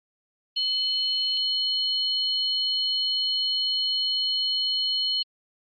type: tone pair together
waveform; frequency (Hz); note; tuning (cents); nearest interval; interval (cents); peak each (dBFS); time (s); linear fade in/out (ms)
sine; 3000 / 4258; F#7 / C8; +23 / +30; tritone; 607; -26 / -25; 0.56-5.23; 10
effects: Opus 24 kbps